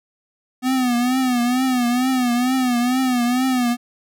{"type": "tone with vibrato", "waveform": "square", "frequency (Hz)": 250.2, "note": "B3", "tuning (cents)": 23, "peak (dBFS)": -17, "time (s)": [0.62, 3.77], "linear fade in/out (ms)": 50, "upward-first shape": "triangle", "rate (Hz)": 2.2, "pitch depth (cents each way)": 96, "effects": []}